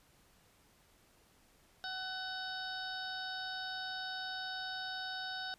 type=harmonic tone; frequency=750 Hz; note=F#5; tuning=23 cents sharp; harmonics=1 / 2 / 4 / 5 / 6 / 7; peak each=-45 / -42 / -52 / -45 / -50 / -50 dBFS; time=1.84-5.54 s; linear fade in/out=0 ms; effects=pink hiss -67 dBFS RMS until 5.58 s + resampled to 32000 Hz